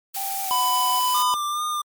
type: noise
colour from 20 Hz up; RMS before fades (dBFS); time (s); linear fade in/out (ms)
blue; -29; 0.14-1.23; 10
type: tone with pitch glide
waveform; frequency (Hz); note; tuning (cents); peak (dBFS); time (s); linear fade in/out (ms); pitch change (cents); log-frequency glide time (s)
triangle; 784 to 741.7; G5 to F#5; 0 to +4; -27; 0.16-1; 10; -96; 0.44-0.53
type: tone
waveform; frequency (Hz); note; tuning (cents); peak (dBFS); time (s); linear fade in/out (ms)
square; 1000; B5; +21; -20; 0.51-1.34; 0
type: tone with vibrato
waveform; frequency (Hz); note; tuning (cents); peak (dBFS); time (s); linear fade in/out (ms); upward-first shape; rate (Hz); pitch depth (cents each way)
square; 1200; D6; +37; -24; 1.14-1.82; 10; sine; 2.4; 28
effects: MP3 96 kbps